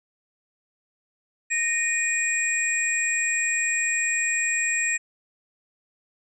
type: tone cluster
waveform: sine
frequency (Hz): 1857 / 2445 / 7610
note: A#6 / D#7 / A#8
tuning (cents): -7 / -31 / +35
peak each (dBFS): -26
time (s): 1.5-4.98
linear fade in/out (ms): 20
effects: none